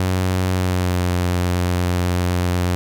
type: tone with pitch glide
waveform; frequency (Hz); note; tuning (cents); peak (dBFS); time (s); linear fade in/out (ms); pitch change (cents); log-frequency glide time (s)
sawtooth; 92.5 to 89.19; F#2 to F2; 0 to +37; -13; 0-2.75; 0; -63; 0.5-1.09
effects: none